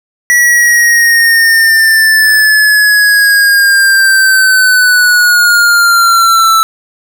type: linear sweep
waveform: square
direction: down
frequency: 1941 to 1318.5 Hz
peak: -5 dBFS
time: 0.3-6.63 s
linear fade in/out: 0 ms
effects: none